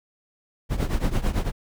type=noise with tremolo; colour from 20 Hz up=brown; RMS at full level=-19 dBFS; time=0.69-1.52 s; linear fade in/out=50 ms; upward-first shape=triangle; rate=9 Hz; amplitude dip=90%; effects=none